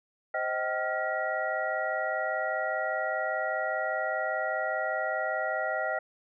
sine tone cluster, 524 / 629 / 769 / 1397 / 1917 Hz, C5 / D#5 / G5 / F6 / A#6, +2 / +19 / -33 / 0 / +48 cents, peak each -37 / -32 / -34 / -34 / -35 dBFS, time 0.34-5.99 s, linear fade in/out 5 ms, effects none

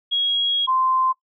sine tone pair in turn, 3301 / 1039.7 Hz, G#7 / C6, -11 / -11 cents, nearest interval octave + minor sixth, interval 2000 cents, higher first, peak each -17 dBFS, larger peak neither, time 0.11-0.67 / 0.67-1.13 s, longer first, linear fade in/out 20 ms, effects noise-tail reverb RT60 0.1 s tail -18 dB re dry

